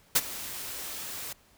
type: noise with ADSR envelope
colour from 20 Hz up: white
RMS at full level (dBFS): -20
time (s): 0.15-1.33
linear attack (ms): 11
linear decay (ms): 42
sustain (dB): -18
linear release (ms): 6
effects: pink hiss -61 dBFS RMS until 1.57 s